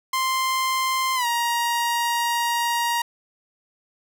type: tone with pitch glide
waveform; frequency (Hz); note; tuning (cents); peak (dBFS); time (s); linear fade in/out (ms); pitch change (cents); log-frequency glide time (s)
sawtooth; 1046.5 to 943.2; C6 to A#5; 0 to +20; -17; 0.13-3.02; 5; -180; 1.15-1.26
effects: none